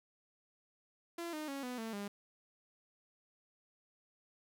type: tone with pitch steps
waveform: sawtooth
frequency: 340.2 / 306.6 / 276.3 / 249 / 224.4 / 202.3 Hz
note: F4 / D#4 / C#4 / B3 / A3 / G#3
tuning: -45 / -25 / -6 / +14 / +34 / -45 cents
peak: -36 dBFS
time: 1.18-2.08 s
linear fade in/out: 5 ms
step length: 150 ms
effects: 13-bit